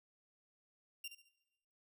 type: tone with echo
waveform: sawtooth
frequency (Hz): 2780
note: F7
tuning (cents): -9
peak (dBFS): -39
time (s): 1.04-1.08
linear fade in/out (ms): 5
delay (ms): 70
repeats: 3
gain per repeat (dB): -9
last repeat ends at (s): 1.29
effects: noise-tail reverb RT60 1.0 s tail -19 dB re dry